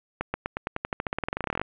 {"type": "accelerating click train", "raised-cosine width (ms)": 0.5, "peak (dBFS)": -12, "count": 25, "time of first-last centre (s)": [0.21, 1.615], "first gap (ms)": 130, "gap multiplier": 0.92, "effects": ["resampled to 8000 Hz", "8-bit"]}